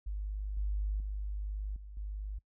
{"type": "tone with level steps", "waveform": "sine", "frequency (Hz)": 50.8, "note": "G#1", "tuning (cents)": -38, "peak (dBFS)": [-34, -30, -34, -44, -36], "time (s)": [0.06, 2.39], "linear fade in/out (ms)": 10, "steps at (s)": [0.57, 1, 1.76, 1.97], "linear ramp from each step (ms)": 2, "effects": ["noise-tail reverb RT60 0.1 s tail -24 dB re dry"]}